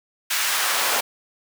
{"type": "noise with high-pass filter sweep", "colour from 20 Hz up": "pink", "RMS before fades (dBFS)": -22, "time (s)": [0.3, 1.01], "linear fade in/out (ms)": 10, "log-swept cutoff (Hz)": [1800, 650], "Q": 1, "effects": []}